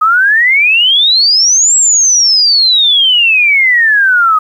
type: exponential two-way sweep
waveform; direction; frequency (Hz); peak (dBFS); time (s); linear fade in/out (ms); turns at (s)
sine; up then down; 1241 to 7710 to 1241; -5; 0.01-4.39; 10; 1.76
effects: 7-bit